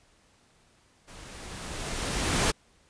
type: noise with level ramp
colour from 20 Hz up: pink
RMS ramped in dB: -48 to -23 dBFS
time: 1.07-2.52 s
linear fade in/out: 20 ms
effects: pink hiss -63 dBFS RMS until 2.89 s + resampled to 22050 Hz